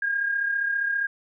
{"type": "tone pair together", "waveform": "sine", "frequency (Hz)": [1619, 1654], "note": ["G#6", "G#6"], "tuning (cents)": [-45, -8], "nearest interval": "unison", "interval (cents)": 37, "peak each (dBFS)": [-23, -32], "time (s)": [0.02, 1.07], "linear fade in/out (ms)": 5, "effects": []}